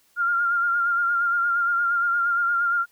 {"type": "tone with vibrato", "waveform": "sine", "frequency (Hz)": 1396.9, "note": "F6", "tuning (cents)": 0, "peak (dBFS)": -19, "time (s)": [0.16, 2.86], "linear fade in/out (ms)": 50, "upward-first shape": "sine", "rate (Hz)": 8.6, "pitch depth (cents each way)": 34, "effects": ["white hiss -62 dBFS RMS until 2.91 s"]}